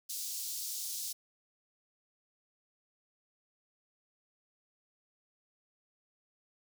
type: high-pass noise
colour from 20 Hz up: pink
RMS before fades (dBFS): -39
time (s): 0.09-1.13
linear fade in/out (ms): 10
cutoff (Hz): 4600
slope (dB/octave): 24
effects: none